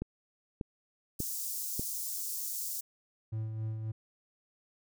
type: click train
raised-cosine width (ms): 3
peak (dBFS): -22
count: 4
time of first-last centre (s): 0.02-1.795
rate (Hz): 1.69
type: high-pass noise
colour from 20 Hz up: white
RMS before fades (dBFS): -37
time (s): 1.19-2.81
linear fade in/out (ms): 10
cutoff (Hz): 5600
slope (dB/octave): 24
type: tone with tremolo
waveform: triangle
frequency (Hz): 110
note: A2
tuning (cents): 0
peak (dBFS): -30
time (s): 3.32-3.92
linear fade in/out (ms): 10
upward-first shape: sine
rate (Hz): 3.7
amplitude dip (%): 40
effects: none